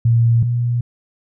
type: tone pair in turn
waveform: sine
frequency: 116.54 / 120.16 Hz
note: A#2 / B2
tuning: 0 / -47 cents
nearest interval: minor second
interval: 53 cents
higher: second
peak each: -10 / -15 dBFS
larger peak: first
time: 0.05-0.43 / 0.43-0.81 s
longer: neither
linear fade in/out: 5 ms
effects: none